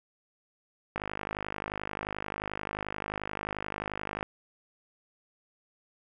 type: click train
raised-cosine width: 0.5 ms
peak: -18 dBFS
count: 169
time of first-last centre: 0.96-4.228 s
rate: 51.4 Hz
effects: none